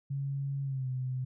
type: tone with pitch glide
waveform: sine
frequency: 138.59 to 128.56 Hz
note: C#3 to C3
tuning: 0 to -30 cents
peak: -31 dBFS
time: 0.1-1.25 s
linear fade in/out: 10 ms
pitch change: -130 cents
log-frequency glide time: 0.63-0.88 s
effects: none